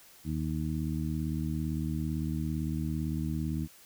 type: harmonic tone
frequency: 77.78 Hz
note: D#2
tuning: in tune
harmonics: 1 / 2 / 3 / 4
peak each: -35 / -33 / -36 / -38 dBFS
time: 0.24-3.68 s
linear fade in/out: 50 ms
effects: white hiss -56 dBFS RMS until 3.85 s